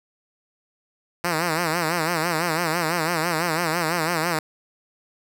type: tone with vibrato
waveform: 5% pulse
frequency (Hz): 166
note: E3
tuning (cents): +12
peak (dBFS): -10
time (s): 1.24-4.39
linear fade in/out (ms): 2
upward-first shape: sine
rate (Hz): 6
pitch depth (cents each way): 120
effects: none